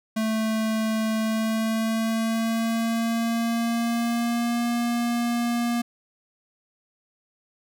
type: tone with pitch glide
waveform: square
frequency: 220 to 237.2 Hz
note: A3 to A#3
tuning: 0 to +30 cents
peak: -23 dBFS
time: 0.16-5.82 s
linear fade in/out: 10 ms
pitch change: +130 cents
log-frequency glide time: 1.2-4.66 s
effects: none